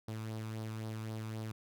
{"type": "tone with flanger", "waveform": "sawtooth", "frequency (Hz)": 110, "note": "A2", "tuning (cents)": 0, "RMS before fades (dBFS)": -41, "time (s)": [0.08, 1.52], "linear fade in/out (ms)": 5, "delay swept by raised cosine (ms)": [0.2, 0.85], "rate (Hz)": 3.8, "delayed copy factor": 0.5, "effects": []}